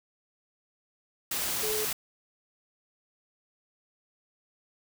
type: tone in noise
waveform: sine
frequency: 429.2 Hz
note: A4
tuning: 43 cents flat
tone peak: -31 dBFS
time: 1.63-1.85 s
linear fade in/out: 5 ms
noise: white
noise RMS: -31 dBFS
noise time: 1.31-1.93 s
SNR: -3 dB
effects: none